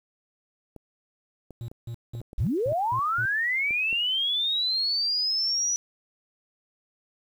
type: clicks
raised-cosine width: 2 ms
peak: -29 dBFS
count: 9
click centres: 0.763 / 1.507 / 1.715 / 2.151 / 2.215 / 2.331 / 2.72 / 3.708 / 3.928 s
type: tone bursts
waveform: triangle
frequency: 117 Hz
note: A#2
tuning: 7 cents sharp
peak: -30 dBFS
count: 7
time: 1.61-3.254 s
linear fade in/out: 0 ms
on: 72 ms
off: 190 ms
type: linear sweep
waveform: sine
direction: up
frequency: 32.07 to 5920 Hz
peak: -23 dBFS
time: 2.38-5.76 s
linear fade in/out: 0 ms
effects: 9-bit